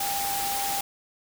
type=tone in noise; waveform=sine; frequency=797 Hz; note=G5; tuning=28 cents sharp; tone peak=-29 dBFS; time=0-0.81 s; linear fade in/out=5 ms; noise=white; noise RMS=-30 dBFS; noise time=0-0.81 s; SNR=-2 dB; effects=none